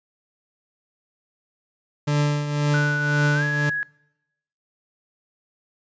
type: tone with tremolo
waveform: 40% pulse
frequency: 146.83 Hz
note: D3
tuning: in tune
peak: -16 dBFS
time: 2.07-3.7 s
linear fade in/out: 10 ms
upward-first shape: triangle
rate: 1.9 Hz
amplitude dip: 65%
type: tone with pitch glide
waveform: sine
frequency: 1480 to 1670.9 Hz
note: F#6 to G#6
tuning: 0 to +10 cents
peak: -23 dBFS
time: 2.74-3.83 s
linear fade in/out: 0 ms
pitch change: +210 cents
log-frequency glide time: 3.34-3.44 s
effects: noise-tail reverb RT60 0.9 s tail -25 dB re dry + resampled to 16000 Hz